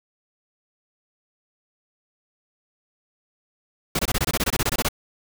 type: noise bursts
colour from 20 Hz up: pink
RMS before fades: -22 dBFS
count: 15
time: 3.95-4.887 s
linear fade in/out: 5 ms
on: 41 ms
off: 23 ms
effects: none